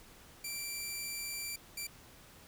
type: tone bursts at uneven times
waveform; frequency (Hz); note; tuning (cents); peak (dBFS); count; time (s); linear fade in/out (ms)
10% pulse; 2349; D7; 0; -29; 2; 0.44-1.56 / 1.77-1.87; 5
effects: pink hiss -57 dBFS RMS until 2.47 s